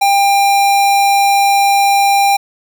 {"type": "tone", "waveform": "square", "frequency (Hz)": 797, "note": "G5", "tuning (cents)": 28, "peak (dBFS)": -9, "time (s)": [0.01, 2.37], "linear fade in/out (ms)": 10, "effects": []}